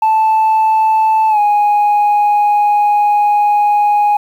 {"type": "tone with pitch glide", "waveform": "sine", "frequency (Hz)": [877, 828.7], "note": ["A5", "G#5"], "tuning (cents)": [-6, -4], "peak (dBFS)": -6, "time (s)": [0.02, 4.17], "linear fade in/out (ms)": 5, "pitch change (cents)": -98, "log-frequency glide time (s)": [1.29, 1.39], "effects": ["tanh soft clip ceiling -7 dBFS", "7-bit"]}